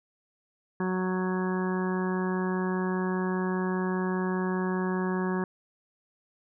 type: harmonic tone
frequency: 185 Hz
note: F#3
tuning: in tune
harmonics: 1 / 2 / 3 / 4 / 5 / 6 / 7 / 8 / 9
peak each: -28 / -31 / -44 / -42 / -38 / -39 / -47 / -46 / -39 dBFS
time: 0.8-5.44 s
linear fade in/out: 2 ms
effects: none